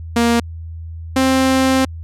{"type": "tone pair in turn", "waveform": "sawtooth", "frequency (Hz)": [234.7, 263.4], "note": ["A#3", "C4"], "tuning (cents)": [12, 12], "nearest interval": "major second", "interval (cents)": 200, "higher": "second", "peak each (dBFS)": -8, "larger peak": "neither", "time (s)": [[0.16, 0.4], [1.16, 1.85]], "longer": "second", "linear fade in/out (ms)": 5, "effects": ["added 82 Hz sine -27 dBFS peak until 2.03 s", "low-pass 11000 Hz 12 dB/octave"]}